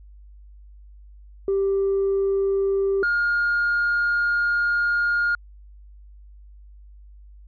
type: tone pair in turn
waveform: sine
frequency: 392 / 1419.7 Hz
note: G4 / F6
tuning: 0 / +28 cents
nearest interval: octave + minor seventh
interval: 2228 cents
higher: second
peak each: -17 dBFS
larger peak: neither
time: 1.48-3.03 / 3.03-5.35 s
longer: second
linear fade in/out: 2 ms
effects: tanh soft clip ceiling -16 dBFS + added 50 Hz sine -43 dBFS peak until 7.47 s